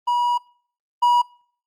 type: tone pair in turn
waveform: triangle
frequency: 967 / 967 Hz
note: B5 / B5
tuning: -37 / -37 cents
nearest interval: unison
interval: 0 cents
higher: neither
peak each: -15 / -11 dBFS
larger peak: second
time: 0.07-0.38 / 1.02-1.22 s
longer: first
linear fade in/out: 10 ms
effects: noise-tail reverb RT60 0.5 s tail -24 dB re dry + Opus 32 kbps